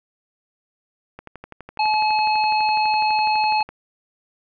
click train, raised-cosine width 0.5 ms, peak -21 dBFS, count 31, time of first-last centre 1.19-3.69 s, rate 12 Hz
harmonic tone, 857 Hz, A5, 46 cents flat, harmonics 1 / 3 / 5, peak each -17 / -25 / -28 dBFS, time 1.79-3.63 s, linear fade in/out 5 ms
effects none

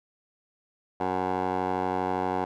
15% pulse tone with band-pass filter, 92.5 Hz, F#2, in tune, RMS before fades -28 dBFS, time 1-2.45 s, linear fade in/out 5 ms, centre 690 Hz, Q 3.2, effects none

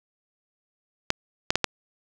clicks, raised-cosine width 0.2 ms, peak -3 dBFS, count 4, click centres 1.104 / 1.505 / 1.556 / 1.643 s, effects none

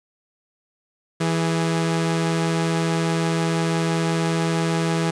sawtooth tone pair together, 164.91 / 415.3 Hz, E3 / G#4, +1 / 0 cents, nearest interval octave + major third, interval 1599 cents, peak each -16 / -24 dBFS, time 1.2-5.11 s, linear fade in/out 10 ms, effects resampled to 22050 Hz + 9-bit

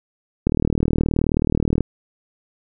click train, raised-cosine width 3 ms, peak -5 dBFS, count 53, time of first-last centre 0.47-1.807 s, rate 38.9 Hz, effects none

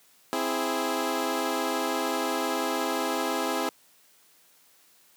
15% pulse chord, C augmented, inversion none, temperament equal, 261.6 / 329.6 / 415.3 Hz, C4 / E4 / G#4, 0 / 0 / 0 cents, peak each -24 / -24 / -25 dBFS, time 0.33-3.69 s, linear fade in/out 0 ms, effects white hiss -60 dBFS RMS until 5.16 s + high-pass 150 Hz 12 dB/octave

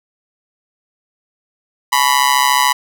sawtooth tone with amplitude modulation, 990 Hz, B5, 4 cents sharp, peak -3 dBFS, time 1.92-2.73 s, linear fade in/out 10 ms, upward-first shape sine, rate 134 Hz, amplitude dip 95%, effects none

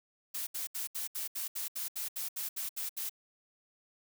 blue noise bursts, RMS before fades -37 dBFS, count 14, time 0.34-3.096 s, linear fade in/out 10 ms, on 130 ms, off 72 ms, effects none

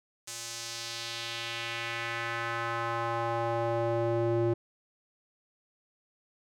square tone with band-pass filter sweep, 116.54 Hz, A#2, in tune, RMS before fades -32 dBFS, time 0.27-4.54 s, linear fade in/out 10 ms, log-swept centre 7300 to 360 Hz, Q 1.6, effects none

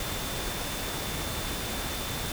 sine tone in noise, 3550 Hz, A7, 15 cents sharp, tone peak -42 dBFS, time 0-2.32 s, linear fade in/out 2 ms, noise pink, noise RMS -33 dBFS, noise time 0-2.32 s, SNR -12 dB, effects none

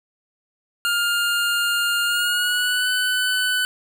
25% pulse tone with pitch glide, 1408 to 1500.4 Hz, F6 to F#6, +14 to +24 cents, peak -15 dBFS, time 0.85-3.65 s, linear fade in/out 0 ms, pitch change +110 cents, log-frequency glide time 2.04-2.9 s, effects none

